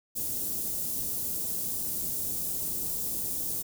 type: band-stop noise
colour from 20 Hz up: white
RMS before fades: -32 dBFS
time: 0.15-3.63 s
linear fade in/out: 20 ms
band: 370 to 9000 Hz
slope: 12 dB/octave
effects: none